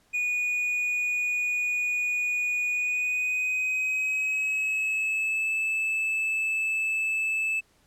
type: tone with pitch glide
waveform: triangle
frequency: 2460 to 2621 Hz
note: D#7 to E7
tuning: -20 to -11 cents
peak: -23 dBFS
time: 0.13-7.61 s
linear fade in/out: 20 ms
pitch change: +109 cents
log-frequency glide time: 2.7-5.51 s
effects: pink hiss -64 dBFS RMS until 7.86 s + low-pass 12000 Hz 12 dB/octave